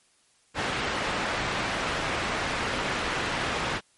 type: low-pass noise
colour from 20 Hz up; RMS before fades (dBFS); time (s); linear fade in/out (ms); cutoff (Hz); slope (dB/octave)
white; -29; 0.54-3.81; 50; 2100; 12
effects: white hiss -64 dBFS RMS until 3.97 s + MP3 48 kbps